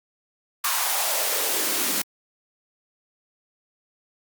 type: noise with high-pass filter sweep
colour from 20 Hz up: white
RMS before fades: -24 dBFS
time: 0.64-2.02 s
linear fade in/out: 5 ms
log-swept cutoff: 1100 to 220 Hz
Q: 2.8
effects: Opus 48 kbps